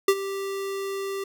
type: tone with ADSR envelope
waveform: square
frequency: 392 Hz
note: G4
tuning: in tune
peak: -14 dBFS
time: 0.08-1.24 s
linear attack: 4 ms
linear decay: 58 ms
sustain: -15 dB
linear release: 5 ms
effects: none